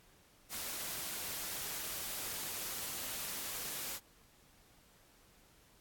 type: noise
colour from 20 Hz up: white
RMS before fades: -41 dBFS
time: 0.49-4 s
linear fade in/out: 50 ms
effects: pink hiss -65 dBFS RMS until 5.8 s + AAC 64 kbps